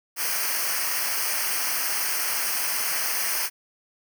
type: noise with comb filter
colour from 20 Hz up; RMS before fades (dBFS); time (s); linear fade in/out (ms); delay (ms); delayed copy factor
white; -26; 0.16-3.5; 50; 0.27; -0.9
effects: none